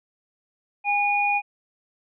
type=tone pair together; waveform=sine; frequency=816.6 / 2449 Hz; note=G#5 / D#7; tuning=-29 / -28 cents; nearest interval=octave + perfect fifth; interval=1901 cents; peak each=-22 dBFS; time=0.84-1.42 s; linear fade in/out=50 ms; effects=none